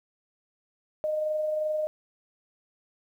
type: tone with amplitude modulation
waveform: sine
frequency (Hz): 615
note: D#5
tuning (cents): -20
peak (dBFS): -24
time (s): 1.04-1.87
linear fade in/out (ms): 0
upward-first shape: sine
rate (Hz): 22.8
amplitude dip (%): 30
effects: 10-bit